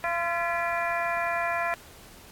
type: harmonic tone with a mistuned harmonic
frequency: 341.8 Hz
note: F4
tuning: 37 cents flat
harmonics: 2 / 3 / 4 / 5 / 6 / 7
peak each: -29 / -32 / -34 / -33 / -35 / -35 dBFS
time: 0.04-1.74 s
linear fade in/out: 0 ms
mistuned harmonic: 6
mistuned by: -65 cents
effects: pink hiss -50 dBFS RMS until 2.31 s + AAC 64 kbps

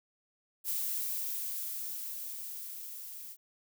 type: noise with level ramp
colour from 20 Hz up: violet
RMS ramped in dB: -33 to -46 dBFS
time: 0.64-3.37 s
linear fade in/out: 50 ms
effects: none

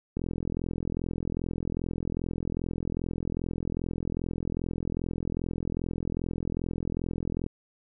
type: click train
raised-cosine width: 3 ms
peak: -18 dBFS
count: 311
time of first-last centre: 0.17-7.464 s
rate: 42.5 Hz
effects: none

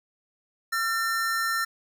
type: tone pair together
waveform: square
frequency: 1360.2 / 1800 Hz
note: F6 / A6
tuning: -46 / +39 cents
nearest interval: perfect fourth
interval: 485 cents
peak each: -28 dBFS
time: 0.72-1.65 s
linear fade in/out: 10 ms
effects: none

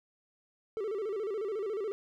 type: tone with vibrato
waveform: triangle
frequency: 415.3 Hz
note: G#4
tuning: in tune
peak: -30 dBFS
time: 0.77-1.92 s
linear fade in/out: 0 ms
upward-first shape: square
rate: 14 Hz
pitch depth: 110 cents each way
effects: none

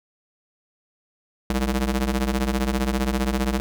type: ring-modulated tone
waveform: sawtooth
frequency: 130.3 Hz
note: C3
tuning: 7 cents flat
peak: -14 dBFS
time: 1.5-3.6 s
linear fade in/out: 0 ms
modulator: 72.7 Hz
effects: none

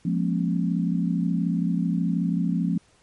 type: chord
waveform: sine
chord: Bb minor seventh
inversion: second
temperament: equal with one note detuned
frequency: 174.61 / 207.7 / 233.1 / 271.9 Hz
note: F3 / Ab3 / Bb3 / Db4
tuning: 0 / 0 / 0 / -33 cents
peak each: -23 / -29 / -29 / -29 dBFS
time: 0.05-2.78 s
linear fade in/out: 5 ms
effects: pink hiss -60 dBFS RMS until 3.02 s + MP3 48 kbps

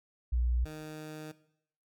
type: tone pair in turn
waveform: sine / 15% pulse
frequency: 60.3 / 154.56 Hz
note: B1 / D#3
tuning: -41 / -11 cents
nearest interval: octave + major third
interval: 1630 cents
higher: second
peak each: -26 / -35 dBFS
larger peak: first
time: 0.32-0.65 / 0.65-1.32 s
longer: second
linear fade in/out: 10 ms
effects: noise-tail reverb RT60 0.7 s tail -17 dB re dry

